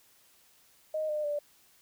sine tone with pitch steps, 622 / 603.9 / 586.4 Hz, D#5 / D5 / D5, -1 / +48 / -3 cents, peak -29 dBFS, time 0.94-1.39 s, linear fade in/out 5 ms, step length 150 ms, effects white hiss -63 dBFS RMS until 1.81 s

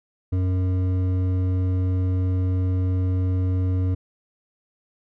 triangle tone with hard clipping, 92.3 Hz, F#2, 4 cents flat, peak -21 dBFS, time 0.32-3.95 s, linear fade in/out 10 ms, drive 13 dB, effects none

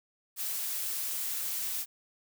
blue noise, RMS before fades -34 dBFS, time 0.36-1.86 s, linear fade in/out 50 ms, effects none

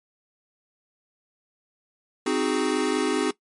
square chord, Ab dominant seventh, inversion first, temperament equal, 261.6 / 311.1 / 370 / 415.3 Hz, C4 / Eb4 / Gb4 / Ab4, 0 / 0 / 0 / 0 cents, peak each -28 dBFS, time 2.26-3.31 s, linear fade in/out 5 ms, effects noise-tail reverb RT60 0.1 s tail -19 dB re dry + MP3 48 kbps

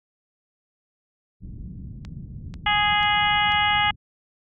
white low-pass noise, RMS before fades -37 dBFS, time 1.4-3.96 s, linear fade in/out 50 ms, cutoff 180 Hz, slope 24 dB/octave
click train, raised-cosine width 0.2 ms, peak -25 dBFS, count 4, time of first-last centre 2.05-3.521 s, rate 2.04 Hz
harmonic tone, 415.3 Hz, G#4, in tune, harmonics 2 / 3 / 4 / 5 / 6 / 7 / 8, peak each -22 / -27 / -27 / -24 / -33 / -25 / -32 dBFS, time 2.66-3.91 s, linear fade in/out 5 ms
effects none

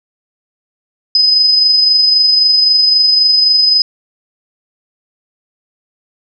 sine tone with amplitude modulation, 5030 Hz, D#8, 18 cents sharp, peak -5 dBFS, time 1.15-3.82 s, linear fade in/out 2 ms, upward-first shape sine, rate 23.8 Hz, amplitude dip 35%, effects none

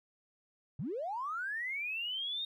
triangle linear sweep, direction up, 109.4 to 3729 Hz, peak -31 dBFS, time 0.79-2.45 s, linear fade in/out 5 ms, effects tanh soft clip ceiling -33 dBFS

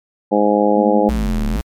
harmonic tone, 103.83 Hz, G#2, in tune, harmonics 2 / 3 / 4 / 5 / 6 / 7 / 8, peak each -18 / -18 / -20 / -16 / -22 / -23 / -19 dBFS, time 0.31-1.1 s, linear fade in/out 20 ms
sine tone with pitch glide, 220 to 215.7 Hz, A3 to A3, 0 to -34 cents, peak -20 dBFS, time 0.76-1.57 s, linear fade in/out 10 ms, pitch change -34 cents, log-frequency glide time 0.9-1.04 s
square exponential two-way sweep, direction down then up, 64.6 to 34.65 to 64.6 Hz, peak -18 dBFS, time 1.09-1.61 s, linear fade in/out 0 ms, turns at 1.47 s
effects MP3 96 kbps

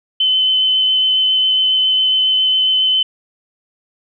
sine tone with vibrato, 3047 Hz, G7, 50 cents flat, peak -11 dBFS, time 0.2-3.03 s, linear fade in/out 5 ms, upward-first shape sine, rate 7.3 Hz, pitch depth 9 cents each way, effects none

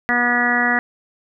harmonic tone, 242.4 Hz, B3, 32 cents flat, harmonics 1 / 2 / 3 / 4 / 5 / 6 / 7 / 8, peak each -23 / -30 / -23 / -30 / -26 / -25 / -21 / -19 dBFS, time 0.09-0.79 s, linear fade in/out 0 ms, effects none

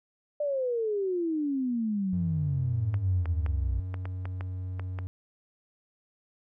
sine exponential sweep, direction down, 600 to 58.27 Hz, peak -26 dBFS, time 0.4-3.8 s, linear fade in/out 5 ms
triangle tone, 92.3 Hz, F#2, 4 cents flat, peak -30 dBFS, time 2.13-5.07 s, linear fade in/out 0 ms
clicks, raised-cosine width 0.5 ms, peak -24 dBFS, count 9, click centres 2.942 / 3.257 / 3.463 / 3.942 / 4.055 / 4.255 / 4.409 / 4.796 / 4.988 s
effects none

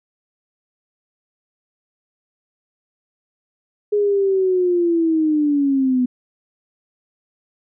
sine linear sweep, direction down, 417.8 to 246.9 Hz, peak -14 dBFS, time 3.92-6.06 s, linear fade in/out 10 ms, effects none

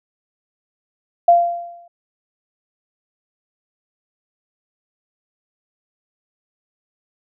sine tone with exponential decay, 691 Hz, F5, 19 cents flat, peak -5 dBFS, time 1.28-1.88 s, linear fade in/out 5 ms, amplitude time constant 130 ms, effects none

